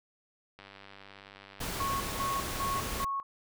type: click train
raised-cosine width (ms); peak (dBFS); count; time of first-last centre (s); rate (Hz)
0.3; -33; 173; 0.59-2.333; 98.7
type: noise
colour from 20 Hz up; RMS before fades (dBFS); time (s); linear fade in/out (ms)
pink; -36; 1.6-3.05; 10
type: tone with tremolo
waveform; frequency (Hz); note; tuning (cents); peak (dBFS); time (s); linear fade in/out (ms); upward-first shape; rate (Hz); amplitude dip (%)
sine; 1100; C#6; -14; -30; 1.8-3.23; 2; square; 2.5; 80
effects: none